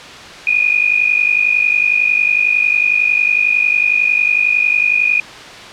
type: tone pair together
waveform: sine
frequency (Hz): 2431 / 2482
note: D#7 / D#7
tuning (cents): -41 / -5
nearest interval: unison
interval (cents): 36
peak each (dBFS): -13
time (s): 0.47-5.2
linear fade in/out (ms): 2
effects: white hiss -32 dBFS RMS until 5.72 s + low-pass 4000 Hz 12 dB/octave